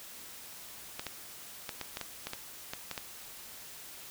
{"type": "clicks", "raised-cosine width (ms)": 0.2, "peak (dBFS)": -19, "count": 11, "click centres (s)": [0.995, 1.067, 1.692, 1.813, 1.971, 2.013, 2.27, 2.334, 2.735, 2.913, 2.978], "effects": ["white hiss -48 dBFS RMS until 4.1 s"]}